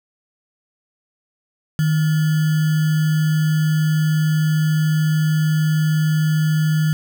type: tone with sample-and-hold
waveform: sine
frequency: 155.56 Hz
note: D#3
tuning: in tune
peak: -14 dBFS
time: 1.79-6.93 s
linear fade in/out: 0 ms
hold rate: 1575 Hz
effects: none